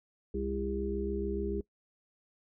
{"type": "harmonic tone with a mistuned harmonic", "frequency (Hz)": 66.9, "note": "C2", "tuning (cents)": 39, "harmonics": [1, 3, 5, 6], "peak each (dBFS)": [-37, -38, -38, -35], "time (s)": [0.34, 1.61], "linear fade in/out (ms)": 5, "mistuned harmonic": 1, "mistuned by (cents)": -29, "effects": ["noise-tail reverb RT60 0.1 s tail -20 dB re dry"]}